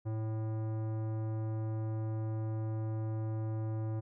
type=tone with tanh clipping; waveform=sine; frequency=110 Hz; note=A2; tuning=in tune; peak=-35 dBFS; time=0.05-4.01 s; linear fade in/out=20 ms; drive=16 dB; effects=none